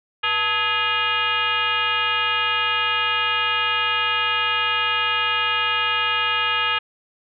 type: tone with frequency modulation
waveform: sine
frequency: 2065 Hz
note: C7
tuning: 23 cents flat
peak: -18 dBFS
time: 0.23-6.79 s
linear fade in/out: 10 ms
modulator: 395 Hz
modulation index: 2.8
effects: none